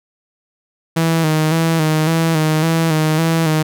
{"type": "tone with vibrato", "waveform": "sawtooth", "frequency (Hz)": 159.8, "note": "D#3", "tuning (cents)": 47, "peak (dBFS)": -9, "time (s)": [0.96, 3.63], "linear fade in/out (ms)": 10, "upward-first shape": "square", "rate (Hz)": 1.8, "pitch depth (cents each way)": 43, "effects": []}